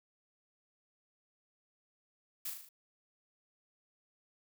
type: noise with echo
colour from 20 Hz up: blue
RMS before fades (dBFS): -39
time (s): 2.45-2.5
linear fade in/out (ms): 5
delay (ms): 38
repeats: 5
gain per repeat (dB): -4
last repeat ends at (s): 2.69
effects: none